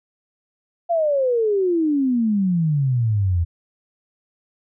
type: exponential sweep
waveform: sine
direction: down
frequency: 698.5 to 81.9 Hz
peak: -16 dBFS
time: 0.89-3.45 s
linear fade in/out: 20 ms
effects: none